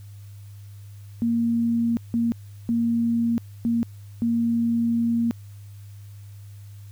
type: tone bursts at uneven times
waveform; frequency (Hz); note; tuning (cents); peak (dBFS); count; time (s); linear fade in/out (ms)
sine; 232.8; A#3; -2; -19; 5; 1.22-1.97 / 2.14-2.32 / 2.69-3.38 / 3.65-3.83 / 4.22-5.31; 0
effects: added 101 Hz sine -39 dBFS peak until 6.91 s + white hiss -58 dBFS RMS until 6.91 s